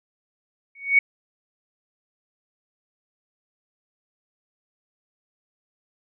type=tone with exponential growth; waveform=sine; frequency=2230 Hz; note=C#7; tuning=10 cents sharp; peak=-9 dBFS; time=0.75-0.99 s; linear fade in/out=5 ms; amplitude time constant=51 ms; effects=none